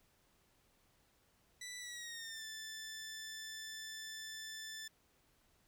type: tone with pitch glide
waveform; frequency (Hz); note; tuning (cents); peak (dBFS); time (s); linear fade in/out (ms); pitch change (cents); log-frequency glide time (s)
15% pulse; 1975.5 to 1760; B6 to A6; 0 to 0; -39; 1.61-4.88; 5; -200; 1.79-2.45
effects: pink hiss -73 dBFS RMS until 5.67 s